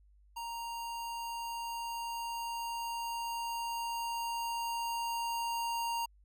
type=tone with level ramp; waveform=square; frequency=932.3 Hz; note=A#5; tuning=in tune; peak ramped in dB=-39 to -33 dBFS; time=0.36-6.06 s; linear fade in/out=10 ms; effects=added 50 Hz sine -60 dBFS peak until 6.24 s